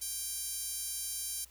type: tone with high-pass filter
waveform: 10% pulse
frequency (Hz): 786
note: G5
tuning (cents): +4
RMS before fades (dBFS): -38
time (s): 0.01-1.45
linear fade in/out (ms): 10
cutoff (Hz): 7900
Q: 8.6
effects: added 60 Hz sine -60 dBFS peak until 1.5 s + white hiss -61 dBFS RMS until 1.5 s